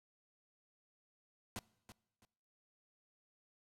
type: noise with echo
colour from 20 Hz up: pink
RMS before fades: -43 dBFS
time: 1.56-1.59 s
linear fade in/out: 0 ms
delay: 330 ms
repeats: 2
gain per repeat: -12 dB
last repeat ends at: 2.25 s
effects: noise-tail reverb RT60 0.9 s tail -23 dB re dry + low-pass 12000 Hz 12 dB/octave